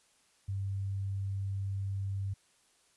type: tone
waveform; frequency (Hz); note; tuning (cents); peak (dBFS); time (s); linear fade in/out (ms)
sine; 98; G2; 0; -32; 0.48-2.34; 10
effects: white hiss -68 dBFS RMS until 2.96 s + resampled to 24000 Hz